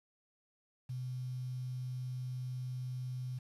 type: tone with quantisation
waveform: sine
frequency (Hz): 127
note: B2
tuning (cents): +49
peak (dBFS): -37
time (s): 0.89-3.39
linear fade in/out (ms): 10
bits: 10
effects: resampled to 32000 Hz